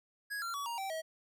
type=tone with pitch steps; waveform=square; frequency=1661.2 / 1372.9 / 1134.6 / 937.7 / 775 / 640.5 Hz; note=G#6 / F6 / C#6 / A#5 / G5 / E5; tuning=0 / -30 / +40 / +10 / -20 / -50 cents; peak=-37 dBFS; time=0.3-1.02 s; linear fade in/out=20 ms; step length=120 ms; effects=none